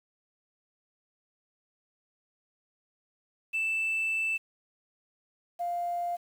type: tone pair in turn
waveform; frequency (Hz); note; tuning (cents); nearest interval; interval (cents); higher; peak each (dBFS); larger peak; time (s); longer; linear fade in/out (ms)
sine; 2647 / 698.3; E7 / F5; +7 / 0; octave + major seventh; 2307; first; -25 / -28; first; 3.53-4.38 / 5.59-6.17; first; 20
effects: tanh soft clip ceiling -24 dBFS + 9-bit